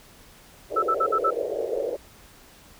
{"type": "band-pass noise", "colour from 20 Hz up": "white", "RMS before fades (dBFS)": -28, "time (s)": [0.7, 1.97], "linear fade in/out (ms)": 20, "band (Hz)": [390, 570], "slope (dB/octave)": 48}
{"type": "tone bursts", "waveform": "sine", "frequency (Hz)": 1318, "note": "E6", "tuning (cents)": -1, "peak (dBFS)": -19, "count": 5, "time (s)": [0.76, 1.306], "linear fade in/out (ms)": 10, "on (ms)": 66, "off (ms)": 54}
{"effects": ["pink hiss -51 dBFS RMS until 2.79 s"]}